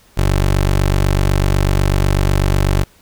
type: tone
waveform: 20% pulse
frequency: 48.06 Hz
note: G1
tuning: 34 cents flat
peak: -7 dBFS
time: 0.17-2.84 s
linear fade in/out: 10 ms
effects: pink hiss -50 dBFS RMS until 3.01 s